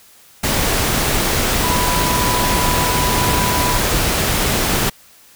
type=tone in noise; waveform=sine; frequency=987.8 Hz; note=B5; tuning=in tune; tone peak=-20 dBFS; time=1.63-3.78 s; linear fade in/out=10 ms; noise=pink; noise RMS=-17 dBFS; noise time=0.43-4.9 s; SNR=-6 dB; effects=white hiss -47 dBFS RMS until 5.35 s